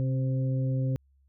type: harmonic tone with a mistuned harmonic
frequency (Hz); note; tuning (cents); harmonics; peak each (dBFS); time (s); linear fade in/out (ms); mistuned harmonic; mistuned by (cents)
130.81; C3; 0; 1 / 2 / 3 / 4; -25 / -35 / -46 / -39; 0-0.96; 0; 2; +25
effects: added 68 Hz sine -61 dBFS peak until 1.28 s